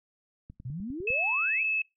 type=click train; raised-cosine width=5 ms; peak=-32 dBFS; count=7; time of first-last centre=0.5-1.104 s; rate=9.93 Hz
type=exponential sweep; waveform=sine; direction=up; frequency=117.1 to 2700 Hz; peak=-33 dBFS; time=0.65-1.65 s; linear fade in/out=5 ms
type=tone; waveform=sine; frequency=2600 Hz; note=E7; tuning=24 cents flat; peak=-25 dBFS; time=1.07-1.82 s; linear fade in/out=5 ms
effects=noise-tail reverb RT60 0.2 s tail -23 dB re dry